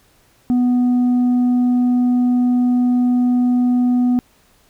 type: tone with tanh clipping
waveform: sine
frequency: 246.9 Hz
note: B3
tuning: in tune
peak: -13 dBFS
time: 0.5-4.19 s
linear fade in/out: 0 ms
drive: 3 dB
effects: pink hiss -55 dBFS RMS until 4.69 s